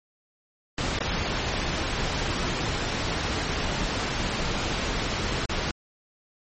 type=noise with dropouts; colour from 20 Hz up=pink; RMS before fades=-27 dBFS; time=0.78-5.71 s; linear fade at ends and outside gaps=1 ms; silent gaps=0.989-1.005 / 5.456-5.494 s; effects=low-pass 6000 Hz 12 dB/octave + MP3 32 kbps